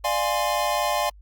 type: chord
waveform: square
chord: D half-diminished seventh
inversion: none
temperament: equal with one note detuned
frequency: 594.5 / 698.5 / 830.6 / 1046.5 Hz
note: D5 / F5 / Ab5 / C6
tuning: +21 / 0 / 0 / 0 cents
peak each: -28 dBFS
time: 0.04-1.1 s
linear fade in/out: 10 ms
effects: added 50 Hz sine -45 dBFS peak until 1.21 s + Opus 48 kbps